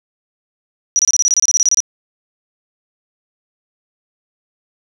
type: tone bursts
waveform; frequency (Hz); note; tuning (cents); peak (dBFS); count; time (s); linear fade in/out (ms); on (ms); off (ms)
sine; 5830; F#8; -26; -9; 15; 0.96-1.803; 0; 31; 27
effects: none